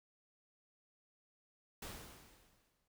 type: noise with exponential decay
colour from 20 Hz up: pink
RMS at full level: -45 dBFS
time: 1.82-2.88 s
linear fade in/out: 5 ms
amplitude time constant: 230 ms
effects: none